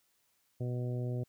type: harmonic tone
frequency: 123.47 Hz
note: B2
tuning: in tune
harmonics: 1 / 2 / 3 / 4 / 5 / 6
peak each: -33 / -43 / -43 / -46 / -48 / -59 dBFS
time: 0.6-1.24 s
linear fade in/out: 10 ms
effects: white hiss -74 dBFS RMS until 1.28 s